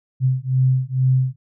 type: beating tone pair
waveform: sine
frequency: 128.8 / 131 Hz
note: C3 / C3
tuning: -27 / +2 cents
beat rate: 2.2 Hz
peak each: -18 dBFS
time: 0.2-1.36 s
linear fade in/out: 50 ms
effects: none